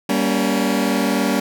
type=chord; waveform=sawtooth; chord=G diminished; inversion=none; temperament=just; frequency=196 / 235.2 / 282.2 Hz; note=G3 / Bb3 / Db4; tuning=0 / +16 / +31 cents; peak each=-17 dBFS; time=0.09-1.4 s; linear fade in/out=5 ms; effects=none